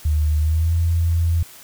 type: tone with pitch glide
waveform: sine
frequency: 76 to 83.84 Hz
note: D#2 to E2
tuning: -40 to +30 cents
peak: -15 dBFS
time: 0.05-1.43 s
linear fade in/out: 5 ms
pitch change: +170 cents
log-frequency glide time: 0.39-0.74 s
effects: white hiss -43 dBFS RMS until 1.63 s